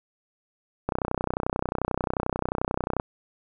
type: click train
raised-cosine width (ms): 1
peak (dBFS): -11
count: 67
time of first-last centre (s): 0.89-2.999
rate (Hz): 31.3
effects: none